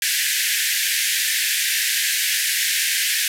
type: band-pass noise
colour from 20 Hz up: pink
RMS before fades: -21 dBFS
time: 0.02-3.28 s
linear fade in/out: 2 ms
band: 1600 to 15000 Hz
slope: 96 dB/octave
effects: none